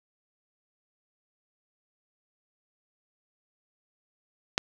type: click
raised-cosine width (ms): 0.2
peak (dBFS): -6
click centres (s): 4.579
effects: none